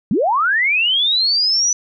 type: linear sweep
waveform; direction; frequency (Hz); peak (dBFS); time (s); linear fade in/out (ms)
sine; up; 160 to 6000; -13; 0.11-1.73; 2
effects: none